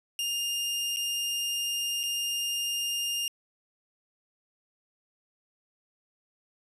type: tone with dropouts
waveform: sawtooth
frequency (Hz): 2814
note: F7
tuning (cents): +12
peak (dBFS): -25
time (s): 0.19-3.28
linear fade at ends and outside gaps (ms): 1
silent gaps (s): 0.962-0.969 / 2.032-2.036
effects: resampled to 32000 Hz